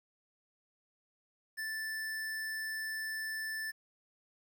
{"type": "tone", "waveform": "square", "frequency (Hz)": 1760, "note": "A6", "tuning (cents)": 0, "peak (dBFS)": -37, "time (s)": [1.57, 3.72], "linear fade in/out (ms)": 20, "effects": ["11-bit"]}